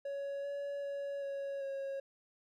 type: tone with pitch steps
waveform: triangle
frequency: 559 / 566 / 562 / 555 / 547 Hz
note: C#5 / C#5 / C#5 / C#5 / C#5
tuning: +14 / +36 / +24 / +2 / -23 cents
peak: -35 dBFS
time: 0.05-2 s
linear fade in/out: 5 ms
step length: 390 ms
effects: none